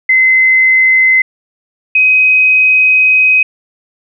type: tone pair in turn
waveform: sine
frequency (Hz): 2053 / 2522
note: C7 / D#7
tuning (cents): -33 / +23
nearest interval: major third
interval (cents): 356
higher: second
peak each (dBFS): -5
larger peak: neither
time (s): 0.09-1.22 / 1.95-3.43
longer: second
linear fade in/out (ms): 5
effects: none